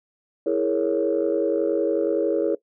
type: chord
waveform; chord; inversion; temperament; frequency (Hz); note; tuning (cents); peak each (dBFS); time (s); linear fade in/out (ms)
sine; A# half-diminished seventh; second; equal; 329.6 / 415.3 / 466.2 / 554.4; E4 / G#4 / A#4 / C#5; 0 / 0 / 0 / 0; -24; 0.46-2.55; 5
effects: noise-tail reverb RT60 0.1 s tail -19 dB re dry + tanh soft clip ceiling -11 dBFS